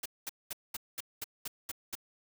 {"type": "noise bursts", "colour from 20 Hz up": "white", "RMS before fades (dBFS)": -38, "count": 9, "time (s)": [0.03, 1.953], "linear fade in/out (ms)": 5, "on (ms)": 27, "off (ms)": 210, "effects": []}